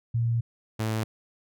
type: tone pair in turn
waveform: sine / sawtooth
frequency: 116.54 / 110 Hz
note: A#2 / A2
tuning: 0 / 0 cents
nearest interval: minor second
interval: 100 cents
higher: first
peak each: -22 dBFS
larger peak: neither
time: 0.14-0.41 / 0.79-1.04 s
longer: first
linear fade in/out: 10 ms
effects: none